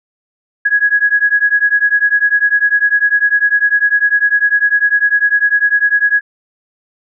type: beating tone pair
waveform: sine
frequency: 1661.2 / 1671.2 Hz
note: G#6 / G#6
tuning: 0 / +10 cents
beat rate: 10 Hz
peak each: -12 dBFS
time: 0.65-6.21 s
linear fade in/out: 10 ms
effects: none